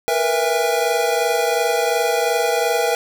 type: tone cluster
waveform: square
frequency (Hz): 466.5 / 489.3 / 663 / 812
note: A#4 / B4 / E5 / G#5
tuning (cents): +1 / -16 / +10 / -39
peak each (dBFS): -23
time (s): 0.08-2.95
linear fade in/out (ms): 0
effects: none